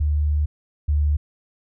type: tone pair in turn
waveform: sine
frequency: 74.5 / 73.9 Hz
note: D2 / D2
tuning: +25 / +11 cents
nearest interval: unison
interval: 14 cents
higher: first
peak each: -17 / -16 dBFS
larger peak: second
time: 0-0.46 / 0.88-1.17 s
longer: first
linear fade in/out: 10 ms
effects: none